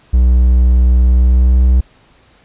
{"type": "tone with pitch glide", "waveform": "triangle", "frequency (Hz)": [61.74, 63], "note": ["B1", "B1"], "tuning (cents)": [0, 35], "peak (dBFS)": -4, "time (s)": [0.13, 1.81], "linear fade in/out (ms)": 10, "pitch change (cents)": 35, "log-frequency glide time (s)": [1.09, 1.66], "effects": ["pink hiss -49 dBFS RMS until 2.44 s", "resampled to 8000 Hz"]}